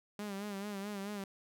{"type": "tone with vibrato", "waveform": "sawtooth", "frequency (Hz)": 201.8, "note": "G#3", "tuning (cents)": -49, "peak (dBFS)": -35, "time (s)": [0.19, 1.24], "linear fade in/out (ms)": 2, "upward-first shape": "sine", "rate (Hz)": 4.6, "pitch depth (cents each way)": 66, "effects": []}